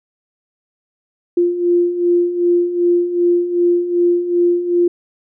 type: beating tone pair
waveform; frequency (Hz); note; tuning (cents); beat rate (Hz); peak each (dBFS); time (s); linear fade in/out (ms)
sine; 347.5 / 350.1; F4 / F4; -9 / +4; 2.6; -19 / -13; 1.37-4.88; 5
effects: none